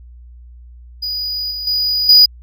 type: tone with level steps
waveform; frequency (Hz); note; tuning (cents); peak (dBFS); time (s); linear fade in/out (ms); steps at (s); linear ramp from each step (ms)
triangle; 4927; D#8; -18; -18 / -21 / -13 / -3; 1.02-2.26; 10; 1.51 / 1.67 / 2.09; 2
effects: added 60 Hz sine -36 dBFS peak until 2.42 s